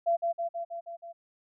sine tone with echo, 680 Hz, F5, 46 cents flat, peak -22 dBFS, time 0.06-0.17 s, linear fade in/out 20 ms, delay 160 ms, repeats 6, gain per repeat -3 dB, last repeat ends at 1.13 s, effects none

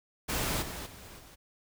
pink noise with level steps, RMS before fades -31 / -40 / -49 / -53 dBFS, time 0.28-1.36 s, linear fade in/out 20 ms, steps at 0.61 / 0.85 / 1.18 s, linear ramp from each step 20 ms, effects none

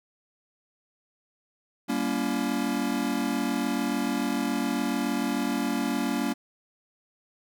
square chord, G diminished seventh, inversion none, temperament just, 196 / 235.2 / 282.2 / 338.7 Hz, G3 / Bb3 / Db4 / Fb4, 0 / +16 / +31 / +47 cents, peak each -34 / -30 / -30 / -36 dBFS, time 1.88-6.34 s, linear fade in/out 20 ms, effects none

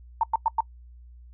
sine tone bursts, 904 Hz, A5, 47 cents sharp, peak -18 dBFS, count 4, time 0.21-0.606 s, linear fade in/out 2 ms, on 24 ms, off 100 ms, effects noise-tail reverb RT60 0.1 s tail -24 dB re dry + added 60 Hz sine -45 dBFS peak until 1.33 s

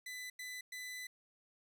sawtooth tone bursts at uneven times, 2001 Hz, B6, 22 cents sharp, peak -40 dBFS, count 3, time 0.06-0.3 / 0.39-0.61 / 0.72-1.07 s, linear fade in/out 5 ms, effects none

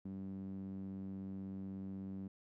sawtooth tone with band-pass filter, 96.3 Hz, G2, 30 cents flat, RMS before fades -45 dBFS, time 0.05-2.28 s, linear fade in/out 5 ms, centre 220 Hz, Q 4.7, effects none

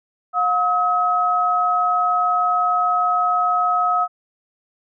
sine tone pair together, 717 / 1277.5 Hz, F5 / D#6, +45 / +45 cents, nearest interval minor seventh, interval 1000 cents, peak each -20 / -17 dBFS, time 0.33-4.08 s, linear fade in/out 50 ms, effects none

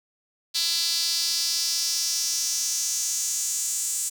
sawtooth tone with high-pass filter sweep, 335.5 Hz, E4, 31 cents sharp, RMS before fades -26 dBFS, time 0.54-4.1 s, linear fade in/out 20 ms, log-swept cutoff 4300 to 7600 Hz, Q 3.8, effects none

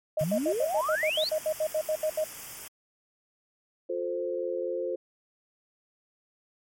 sine tone bursts, 622.3 Hz, D#5, in tune, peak -24 dBFS, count 15, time 0.17-2.242 s, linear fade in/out 5 ms, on 70 ms, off 73 ms
white band-stop noise, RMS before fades -42 dBFS, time 0.19-2.68 s, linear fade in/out 5 ms, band 3400 to 4800 Hz, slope 96 dB/octave
sine exponential sweep, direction up, 140.8 to 4659 Hz, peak -27 dBFS, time 0.21-1.29 s, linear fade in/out 0 ms
sine chord, F major, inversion none, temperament equal with one note detuned, 355.1 / 440 / 523.3 Hz, F4 / A4 / C5, +29 / 0 / 0 cents, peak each -33 / -35 / -31 dBFS, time 3.89-4.96 s, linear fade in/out 10 ms
effects MP3 64 kbps

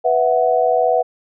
sine chord, B suspended fourth, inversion none, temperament equal, 493.9 / 659.3 / 740 Hz, B4 / E5 / F#5, 0 / 0 / 0 cents, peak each -17 dBFS, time 0.04-1.03 s, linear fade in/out 20 ms, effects none

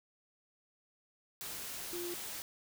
sine tone in noise, 349.2 Hz, F4, in tune, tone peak -39 dBFS, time 1.93-2.14 s, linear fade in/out 0 ms, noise white, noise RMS -43 dBFS, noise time 1.41-2.42 s, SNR +1 dB, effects none

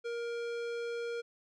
sine tone with tanh clipping, 470 Hz, A#4, 14 cents sharp, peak -37 dBFS, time 0.04-1.22 s, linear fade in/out 20 ms, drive 18 dB, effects none

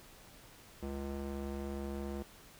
square tone with band-pass filter, 69.3 Hz, C#2, in tune, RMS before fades -40 dBFS, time 0.82-2.23 s, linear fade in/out 10 ms, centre 350 Hz, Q 0.82, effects pink hiss -57 dBFS RMS until 2.59 s

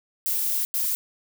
violet noise bursts at uneven times, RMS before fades -25 dBFS, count 2, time 0.26-0.65 / 0.74-0.95 s, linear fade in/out 0 ms, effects none

